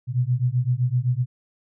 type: beating tone pair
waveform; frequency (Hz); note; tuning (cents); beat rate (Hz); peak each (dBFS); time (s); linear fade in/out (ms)
sine; 120.8 / 128.6; B2 / C3; -38 / -30; 7.8; -22; 0.07-1.26; 50
effects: none